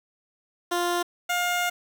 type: tone pair in turn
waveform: 15% pulse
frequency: 350 / 709.2 Hz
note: F4 / F5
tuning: +4 / +26 cents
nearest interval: octave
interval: 1222 cents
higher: second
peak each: -17 dBFS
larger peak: neither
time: 0.71-1.03 / 1.29-1.7 s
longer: second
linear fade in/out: 10 ms
effects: 8-bit